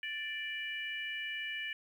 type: harmonic tone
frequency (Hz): 587.3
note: D5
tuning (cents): 0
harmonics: 3 / 4 / 5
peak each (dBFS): -40 / -41 / -42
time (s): 0.03-1.73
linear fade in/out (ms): 2
effects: 11-bit